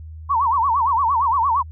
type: tone with vibrato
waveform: sine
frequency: 1009 Hz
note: B5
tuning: 37 cents sharp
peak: -15 dBFS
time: 0.29-1.63 s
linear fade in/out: 20 ms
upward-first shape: sine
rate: 8.7 Hz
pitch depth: 220 cents each way
effects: added 79 Hz sine -33 dBFS peak until 1.71 s